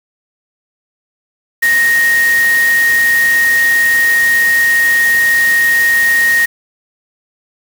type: tone in noise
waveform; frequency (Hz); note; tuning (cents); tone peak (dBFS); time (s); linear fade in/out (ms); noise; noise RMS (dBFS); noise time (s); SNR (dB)
sine; 1865; A#6; 0; -8; 1.62-6.46; 10; white; -22; 1.62-6.46; +11
effects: none